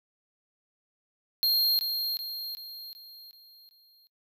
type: tone with echo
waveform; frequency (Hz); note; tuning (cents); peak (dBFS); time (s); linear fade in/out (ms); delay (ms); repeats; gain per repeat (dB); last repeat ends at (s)
square; 4218; C8; +13; -22; 1.43-1.79; 0; 380; 6; -6; 4.07
effects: noise-tail reverb RT60 0.1 s tail -24 dB re dry